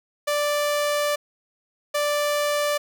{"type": "tone pair in turn", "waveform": "sawtooth", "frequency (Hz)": [587, 587], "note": ["D5", "D5"], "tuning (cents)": [-1, -1], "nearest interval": "unison", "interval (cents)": 0, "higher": "neither", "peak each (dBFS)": -17, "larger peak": "neither", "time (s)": [[0.27, 1.16], [1.94, 2.78]], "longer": "first", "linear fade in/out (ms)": 10, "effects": []}